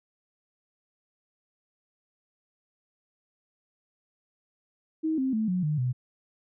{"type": "tone with pitch steps", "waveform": "sine", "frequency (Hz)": [316.7, 263.3, 218.8, 181.9, 151.2, 125.68], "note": ["D#4", "C4", "A3", "F#3", "D#3", "B2"], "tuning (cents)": [31, 11, -9, -29, -49, 31], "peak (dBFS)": -24, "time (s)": [5.03, 5.93], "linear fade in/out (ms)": 20, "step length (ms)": 150, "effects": []}